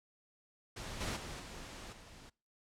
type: noise with level steps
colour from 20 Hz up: pink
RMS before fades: -44 / -38 / -45 / -48 / -55 dBFS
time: 0.76-2.3 s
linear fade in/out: 10 ms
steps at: 1 / 1.16 / 1.39 / 1.92 s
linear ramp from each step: 10 ms
effects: noise-tail reverb RT60 0.4 s tail -26 dB re dry + low-pass 8000 Hz 12 dB/octave